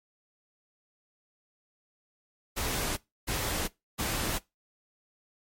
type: noise bursts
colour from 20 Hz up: pink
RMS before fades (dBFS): -31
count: 3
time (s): 2.56-4.39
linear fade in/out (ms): 20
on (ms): 410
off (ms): 300
effects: noise-tail reverb RT60 0.2 s tail -21 dB re dry + MP3 64 kbps